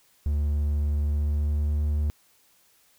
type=tone with pitch glide; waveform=triangle; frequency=73.42 to 74.53 Hz; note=D2 to D2; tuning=0 to +26 cents; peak=-20 dBFS; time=0.26-2.1 s; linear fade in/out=0 ms; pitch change=+26 cents; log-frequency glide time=0.97-1.91 s; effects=white hiss -62 dBFS RMS until 2.98 s